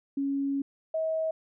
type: tone pair in turn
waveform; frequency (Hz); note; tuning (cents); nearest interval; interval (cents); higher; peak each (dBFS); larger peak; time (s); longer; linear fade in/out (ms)
sine; 277.2 / 639.8; C#4 / D#5; 0 / +48; octave + major second; 1448; second; -26; neither; 0.17-0.62 / 0.94-1.31; first; 5
effects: none